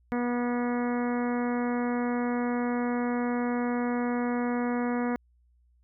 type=harmonic tone; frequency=242.6 Hz; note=B3; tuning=31 cents flat; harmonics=1 / 2 / 3 / 4 / 5 / 6 / 7 / 8 / 9; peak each=-27 / -33 / -37 / -39 / -41 / -43 / -44 / -45 / -46 dBFS; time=0.12-5.16 s; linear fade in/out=0 ms; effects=added 60 Hz sine -61 dBFS peak until 5.83 s